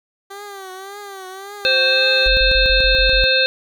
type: tone with vibrato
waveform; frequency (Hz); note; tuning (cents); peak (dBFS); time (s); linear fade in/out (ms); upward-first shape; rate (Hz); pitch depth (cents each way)
15% pulse; 390.9; G4; -5; -25; 0.3-2.28; 10; triangle; 1.8; 100
type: harmonic tone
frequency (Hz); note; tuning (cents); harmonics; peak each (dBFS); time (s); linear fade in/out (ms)
523.3; C5; 0; 1 / 3 / 5 / 7 / 8; -19 / -19 / -19 / -19 / -19; 1.65-3.46; 0
type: tone bursts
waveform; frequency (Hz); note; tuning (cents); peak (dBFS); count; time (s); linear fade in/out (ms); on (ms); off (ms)
sine; 43.65; F1; 0; -17; 7; 2.26-3.24; 0; 110; 35
effects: none